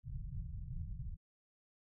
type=low-pass noise; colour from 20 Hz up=pink; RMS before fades=-43 dBFS; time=0.03-1.17 s; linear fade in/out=50 ms; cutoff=160 Hz; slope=48 dB/octave; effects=none